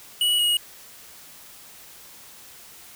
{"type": "tone pair in turn", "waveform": "square", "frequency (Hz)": [2930, 2891], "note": ["F#7", "F#7"], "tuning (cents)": [-18, -41], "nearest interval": "unison", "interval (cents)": 23, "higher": "first", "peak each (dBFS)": -19, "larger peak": "neither", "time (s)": [[0.21, 0.39], [0.39, 0.57]], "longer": "neither", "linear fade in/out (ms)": 2, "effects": ["white hiss -46 dBFS RMS until 2.95 s"]}